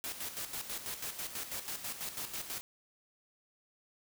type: noise with tremolo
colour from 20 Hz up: white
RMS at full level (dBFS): -39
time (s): 0.04-2.61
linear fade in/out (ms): 0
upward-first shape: square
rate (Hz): 6.1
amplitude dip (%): 60
effects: none